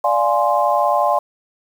sine chord, D half-diminished seventh, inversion none, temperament equal with one note detuned, 587.3 / 698.5 / 833.5 / 1046.5 Hz, D5 / F5 / Ab5 / C6, 0 / 0 / +6 / 0 cents, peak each -19 dBFS, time 0.04-1.19 s, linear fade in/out 5 ms, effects 7-bit

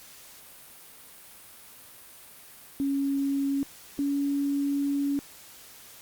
sine tone pair in turn, 277.2 / 282 Hz, C#4 / C#4, 0 / +30 cents, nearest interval unison, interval 30 cents, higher second, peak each -24 dBFS, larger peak neither, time 2.8-3.63 / 3.99-5.19 s, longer second, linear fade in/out 0 ms, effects white hiss -49 dBFS RMS until 6.01 s + Opus 48 kbps

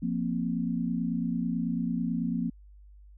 sine chord, F suspended fourth, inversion none, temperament just, 174.61 / 232.8 / 261.9 Hz, F3 / Bb3 / C4, 0 / -2 / +2 cents, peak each -31 / -30 / -33 dBFS, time 0.02-2.5 s, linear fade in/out 10 ms, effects added 50 Hz sine -49 dBFS peak until 3.17 s

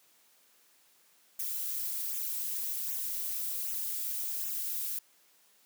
violet noise with flanger, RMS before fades -35 dBFS, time 1.39-4.99 s, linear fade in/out 5 ms, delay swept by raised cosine 0.21 to 4.81 ms, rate 1.3 Hz, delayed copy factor -0.65, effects white hiss -65 dBFS RMS until 5.65 s + high-pass 200 Hz 12 dB/octave

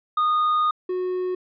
triangle tone pair in turn, 1231 / 366 Hz, D#6 / F#4, -19 / -19 cents, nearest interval octave + major sixth, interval 2100 cents, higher first, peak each -16 / -21 dBFS, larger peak first, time 0.17-0.71 / 0.89-1.35 s, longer first, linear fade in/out 5 ms, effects resampled to 11025 Hz

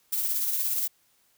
violet noise with tremolo, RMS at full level -26 dBFS, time 0.12-0.88 s, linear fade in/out 10 ms, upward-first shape sine, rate 17 Hz, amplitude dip 35%, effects white hiss -66 dBFS RMS until 1.37 s

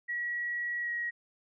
sine tone with pitch glide, 1920 to 1899 Hz, B6 to A#6, -49 to +32 cents, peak -31 dBFS, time 0.08-1.11 s, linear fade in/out 20 ms, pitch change -19 cents, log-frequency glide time 0.81-0.9 s, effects none

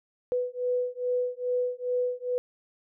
sine beating tone pair, 494.6 / 497 Hz, B4 / B4, +3 / +11 cents, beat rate 2.4 Hz, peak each -29 dBFS, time 0.32-2.38 s, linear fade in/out 0 ms, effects none

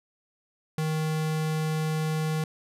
square tone, 156.6 Hz, D#3, 11 cents sharp, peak -26 dBFS, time 0.78-2.44 s, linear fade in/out 2 ms, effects resampled to 32000 Hz

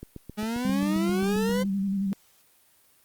click train, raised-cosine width 3 ms, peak -25 dBFS, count 12, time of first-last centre 0.03-1.495 s, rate 7.51 Hz
40% pulse exponential sweep, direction up, 207.7 to 519 Hz, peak -26 dBFS, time 0.37-1.64 s, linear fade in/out 20 ms
sine tone with vibrato, 196 Hz, G3, in tune, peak -24 dBFS, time 0.65-2.13 s, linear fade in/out 0 ms, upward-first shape square, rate 11 Hz, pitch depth 31 cents each way
effects white hiss -61 dBFS RMS until 3.04 s + Opus 32 kbps

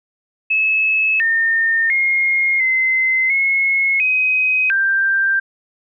sine tone with pitch steps, 2592 / 1819 / 2141 / 2060 / 2175 / 2520 / 1578 Hz, E7 / A#6 / C7 / C7 / C#7 / D#7 / G6, -30 / -43 / +39 / -28 / -33 / +21 / +11 cents, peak -13 dBFS, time 0.5-5.4 s, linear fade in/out 10 ms, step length 700 ms, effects none

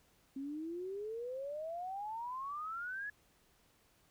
sine exponential sweep, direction up, 265.6 to 1711 Hz, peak -39 dBFS, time 0.36-3.1 s, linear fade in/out 5 ms, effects pink hiss -70 dBFS RMS until 4.1 s

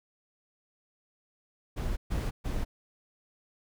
brown noise bursts, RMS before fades -31 dBFS, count 3, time 1.76-2.65 s, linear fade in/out 20 ms, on 210 ms, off 130 ms, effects none

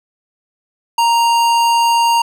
sine tone with hard clipping, 932.3 Hz, A#5, in tune, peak -12 dBFS, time 0.98-2.22 s, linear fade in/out 5 ms, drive 17 dB, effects none

